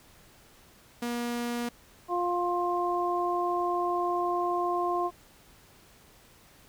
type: tone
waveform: sawtooth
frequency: 239 Hz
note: A#3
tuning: 43 cents sharp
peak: -26 dBFS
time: 1.02-1.69 s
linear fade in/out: 5 ms
type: harmonic tone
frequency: 352.2 Hz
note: F4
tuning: 15 cents sharp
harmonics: 1 / 2 / 3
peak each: -30 / -30 / -30 dBFS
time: 2.08-5.11 s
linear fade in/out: 50 ms
effects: pink hiss -57 dBFS RMS until 6.68 s